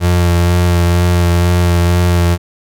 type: tone with vibrato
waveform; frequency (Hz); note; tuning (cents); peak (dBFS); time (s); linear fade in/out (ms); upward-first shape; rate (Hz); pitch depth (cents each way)
35% pulse; 87.31; F2; 0; -7; 0-2.38; 50; sine; 2.1; 20
effects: none